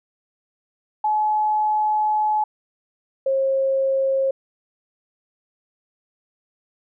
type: tone pair in turn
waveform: sine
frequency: 853 / 537.4 Hz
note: G#5 / C5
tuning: +46 / +46 cents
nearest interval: minor sixth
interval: 800 cents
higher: first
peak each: -17 dBFS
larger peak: neither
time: 1.04-2.44 / 3.26-4.31 s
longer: first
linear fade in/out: 5 ms
effects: none